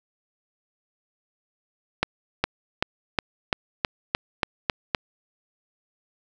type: accelerating click train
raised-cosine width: 0.3 ms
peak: -4 dBFS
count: 10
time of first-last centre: 2.03-4.948 s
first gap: 410 ms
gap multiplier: 0.94
effects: none